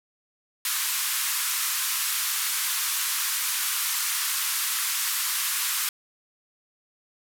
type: band-pass noise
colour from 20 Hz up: white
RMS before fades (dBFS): -27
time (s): 0.65-5.89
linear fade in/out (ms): 2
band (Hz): 1000 to 15000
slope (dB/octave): 48
effects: none